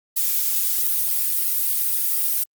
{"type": "noise with flanger", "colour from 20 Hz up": "violet", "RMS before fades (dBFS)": -21, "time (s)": [0.16, 2.44], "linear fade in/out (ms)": 10, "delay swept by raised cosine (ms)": [1.5, 5.2], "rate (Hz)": 1.5, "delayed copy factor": 0.8, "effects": ["Opus 48 kbps"]}